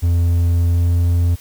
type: tone with pitch glide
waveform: triangle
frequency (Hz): 85.7 to 86.3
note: F2 to F2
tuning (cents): -32 to -20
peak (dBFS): -10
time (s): 0.02-1.36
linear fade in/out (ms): 20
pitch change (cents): +12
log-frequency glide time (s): 0.7-0.81
effects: white hiss -44 dBFS RMS until 1.4 s